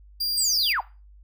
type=tone; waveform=45% pulse; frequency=4777 Hz; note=D8; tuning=29 cents sharp; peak=-23 dBFS; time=0.2-0.73 s; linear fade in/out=10 ms
type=linear sweep; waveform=sine; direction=down; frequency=8620 to 646 Hz; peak=-22 dBFS; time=0.37-0.81 s; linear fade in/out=10 ms
effects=noise-tail reverb RT60 0.3 s tail -19 dB re dry + added 50 Hz sine -47 dBFS peak until 1.23 s